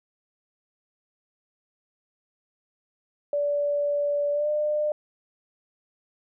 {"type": "tone with pitch glide", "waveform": "sine", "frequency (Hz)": [579, 600.8], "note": ["D5", "D5"], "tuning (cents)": [-25, 39], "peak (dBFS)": -22, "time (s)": [3.33, 4.92], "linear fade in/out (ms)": 2, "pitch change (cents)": 64, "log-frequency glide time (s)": [4.32, 4.49], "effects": []}